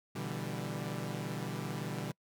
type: chord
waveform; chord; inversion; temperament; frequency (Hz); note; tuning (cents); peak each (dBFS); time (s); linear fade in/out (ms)
sawtooth; E minor seventh; second; equal with one note detuned; 121.77 / 146.83 / 164.81 / 196; B2 / D3 / E3 / G3; -24 / 0 / 0 / 0; -38 / -37 / -39 / -38; 0.15-2.12; 10
effects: noise-tail reverb RT60 0.1 s tail -26 dB re dry